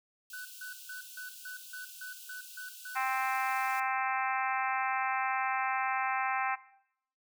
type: high-pass noise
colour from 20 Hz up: white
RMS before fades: -49 dBFS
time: 0.3-3.8 s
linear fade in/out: 2 ms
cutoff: 2600 Hz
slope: 96 dB/octave
type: tone bursts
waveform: triangle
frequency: 1496 Hz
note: F#6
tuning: 19 cents sharp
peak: -38 dBFS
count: 10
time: 0.33-2.97 s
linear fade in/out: 5 ms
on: 120 ms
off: 160 ms
type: harmonic tone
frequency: 262.1 Hz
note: C4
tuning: 3 cents sharp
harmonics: 3 / 4 / 5 / 6 / 7 / 8 / 9 / 10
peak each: -33 / -35 / -37 / -39 / -40 / -41 / -42 / -43 dBFS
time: 2.95-6.56 s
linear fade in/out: 20 ms
effects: noise-tail reverb RT60 0.7 s tail -17 dB re dry